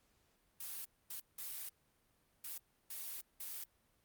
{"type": "noise bursts at uneven times", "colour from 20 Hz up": "blue", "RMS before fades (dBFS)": -45, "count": 6, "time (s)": [[0.6, 0.85], [1.1, 1.2], [1.38, 1.69], [2.44, 2.58], [2.9, 3.21], [3.4, 3.64]], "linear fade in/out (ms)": 5, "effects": ["pink hiss -75 dBFS RMS until 4.04 s", "Opus 48 kbps"]}